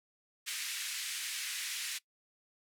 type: band-pass noise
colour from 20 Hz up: pink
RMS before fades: -39 dBFS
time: 0.46-1.99 s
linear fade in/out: 20 ms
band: 1900 to 12000 Hz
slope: 24 dB/octave
effects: noise-tail reverb RT60 0.1 s tail -21 dB re dry